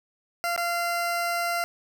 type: tone with dropouts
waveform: 20% pulse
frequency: 690 Hz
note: F5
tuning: 21 cents flat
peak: -20 dBFS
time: 0.44-1.64 s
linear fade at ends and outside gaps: 0 ms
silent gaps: 0.562-0.577 s
effects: none